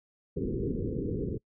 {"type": "low-pass noise", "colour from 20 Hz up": "white", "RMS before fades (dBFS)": -32, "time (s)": [0.36, 1.38], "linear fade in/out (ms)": 10, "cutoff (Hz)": 470, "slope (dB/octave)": 96, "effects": ["noise-tail reverb RT60 0.1 s tail -24 dB re dry"]}